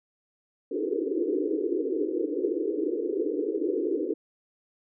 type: band-pass noise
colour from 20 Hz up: pink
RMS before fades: -28 dBFS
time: 0.71-4.14 s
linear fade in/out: 10 ms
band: 290 to 480 Hz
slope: 96 dB/octave
effects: none